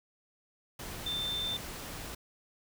sine tone in noise, 3565 Hz, A7, 22 cents sharp, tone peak -32 dBFS, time 1.06-1.57 s, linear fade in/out 5 ms, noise pink, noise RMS -42 dBFS, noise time 0.79-2.15 s, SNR +7 dB, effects none

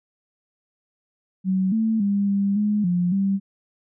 sine tone with pitch steps, 188.4 / 222 / 200.8 / 199 / 209 / 177 / 195.8 Hz, F#3 / A3 / G3 / G3 / G#3 / F3 / G3, +32 / +16 / +42 / +26 / +11 / +23 / -2 cents, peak -18 dBFS, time 1.44-3.4 s, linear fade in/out 50 ms, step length 280 ms, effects none

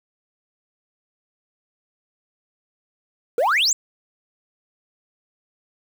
sine exponential sweep, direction up, 440 to 7902 Hz, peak -13 dBFS, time 3.38-3.73 s, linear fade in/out 2 ms, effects tanh soft clip ceiling -15 dBFS + 7-bit

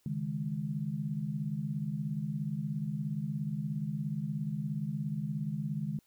sine chord, C# suspended second, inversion none, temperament equal, 138.59 / 155.56 / 207.7 Hz, C#3 / D#3 / G#3, 0 / 0 / 0 cents, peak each -38 / -35 / -37 dBFS, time 0.06-5.99 s, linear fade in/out 2 ms, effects white hiss -71 dBFS RMS until 6.06 s

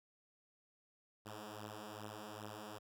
5% pulse beating tone pair, 104.5 / 107 Hz, G#2 / A2, +11 / -48 cents, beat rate 2.5 Hz, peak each -40 / -38 dBFS, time 1.25-2.79 s, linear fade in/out 20 ms, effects none

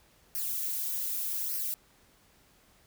violet noise with flanger, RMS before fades -33 dBFS, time 0.35-1.74 s, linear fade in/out 0 ms, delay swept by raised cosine 0.27 to 3.97 ms, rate 0.83 Hz, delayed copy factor -0.55, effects pink hiss -63 dBFS RMS until 2.86 s

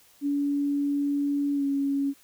sine tone with pitch glide, 285 to 278.5 Hz, C#4 to C#4, +48 to +8 cents, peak -23 dBFS, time 0.21-2.14 s, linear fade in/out 50 ms, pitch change -40 cents, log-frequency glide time 1.54-1.64 s, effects white hiss -58 dBFS RMS until 2.23 s

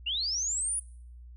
sine linear sweep, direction up, 2700 to 9956 Hz, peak -28 dBFS, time 0.06-0.8 s, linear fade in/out 10 ms, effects noise-tail reverb RT60 0.6 s tail -24 dB re dry + added 60 Hz sine -45 dBFS peak until 1.36 s

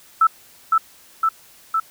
sine tone with echo, 1318.5 Hz, E6, in tune, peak -10 dBFS, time 0.21-0.27 s, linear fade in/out 5 ms, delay 510 ms, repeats 3, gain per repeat -2 dB, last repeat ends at 1.8 s, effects white hiss -49 dBFS RMS until 1.9 s

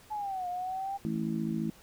sine linear two-way sweep, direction down then up, 863 to 709 to 798 Hz, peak -32 dBFS, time 0.1-0.98 s, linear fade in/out 20 ms, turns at 0.48 s
harmonic tone, 54.5 Hz, A1, 16 cents flat, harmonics 3 / 4 / 5 / 6, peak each -35 / -32 / -42 / -36 dBFS, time 1.05-1.7 s, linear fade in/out 0 ms
effects pink hiss -57 dBFS RMS until 1.82 s

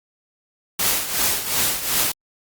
white noise with tremolo, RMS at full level -18 dBFS, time 0.79-2.12 s, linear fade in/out 5 ms, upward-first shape triangle, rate 2.7 Hz, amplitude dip 75%, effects Opus 48 kbps

